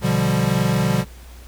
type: chord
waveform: square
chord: G dominant seventh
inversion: first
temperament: equal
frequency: 123.47 / 146.83 / 174.61 / 196 Hz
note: B2 / D3 / F3 / G3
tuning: 0 / 0 / 0 / 0 cents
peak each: -23 dBFS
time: 0.01-1.05 s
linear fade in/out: 50 ms
effects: added 60 Hz sine -38 dBFS peak until 1.47 s + pink hiss -47 dBFS RMS until 1.47 s